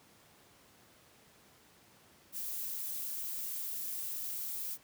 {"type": "noise", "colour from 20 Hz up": "violet", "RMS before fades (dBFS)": -39, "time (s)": [2.32, 4.78], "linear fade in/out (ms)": 50, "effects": ["pink hiss -62 dBFS RMS until 4.83 s", "high-pass 100 Hz 12 dB/octave"]}